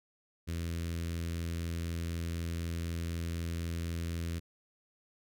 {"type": "tone with notch filter", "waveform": "sawtooth", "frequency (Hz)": 84, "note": "E2", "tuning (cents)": 33, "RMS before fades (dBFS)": -36, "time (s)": [0.47, 4.4], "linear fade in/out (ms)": 20, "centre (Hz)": 820, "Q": 0.56, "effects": []}